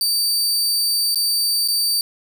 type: tone with dropouts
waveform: sawtooth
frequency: 4624 Hz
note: D8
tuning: 28 cents flat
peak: -14 dBFS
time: 0.01-2.01 s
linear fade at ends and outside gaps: 1 ms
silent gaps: 1.146-1.157 / 1.677-1.684 s
effects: none